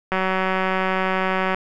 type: click train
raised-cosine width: 0.5 ms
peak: -7 dBFS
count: 269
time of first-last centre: 0.12-1.546 s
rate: 188 Hz
effects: none